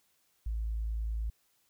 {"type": "tone", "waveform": "sine", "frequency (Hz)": 55, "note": "A1", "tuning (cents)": 0, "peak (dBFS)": -30, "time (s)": [0.46, 1.3], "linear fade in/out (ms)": 5, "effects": ["tanh soft clip ceiling -26 dBFS", "white hiss -72 dBFS RMS until 1.69 s"]}